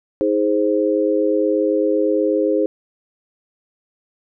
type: chord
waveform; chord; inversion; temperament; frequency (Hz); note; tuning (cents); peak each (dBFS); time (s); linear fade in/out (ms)
sine; Ab major; second; equal with one note detuned; 316.7 / 415.3 / 523.3; Eb4 / Ab4 / C5; +31 / 0 / 0; -19; 0.21-2.66; 0
effects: none